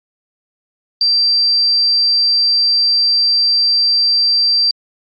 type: tone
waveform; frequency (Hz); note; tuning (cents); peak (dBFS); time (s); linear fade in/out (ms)
sine; 4700; D8; +1; -10; 1.01-4.71; 2
effects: Opus 48 kbps